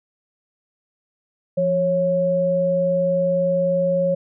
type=tone pair together; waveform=sine; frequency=173.1 / 549.6 Hz; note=F3 / C#5; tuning=-15 / -15 cents; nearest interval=octave + minor sixth; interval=2000 cents; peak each=-24 / -17 dBFS; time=1.57-4.15 s; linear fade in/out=10 ms; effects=none